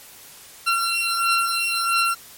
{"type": "beating tone pair", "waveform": "20% pulse", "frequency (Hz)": [1365, 1366.5], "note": ["F6", "F6"], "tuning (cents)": [-40, -38], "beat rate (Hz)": 1.5, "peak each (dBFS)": -17, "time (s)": [0.66, 2.15], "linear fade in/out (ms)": 20, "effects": ["white hiss -44 dBFS RMS until 2.37 s", "MP3 64 kbps"]}